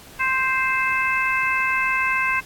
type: harmonic tone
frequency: 523.3 Hz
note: C5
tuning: in tune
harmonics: 2 / 3 / 4 / 5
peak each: -24 / -24 / -24 / -24 dBFS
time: 0.19-2.41 s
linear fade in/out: 20 ms
effects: pink hiss -44 dBFS RMS until 2.45 s + AAC 64 kbps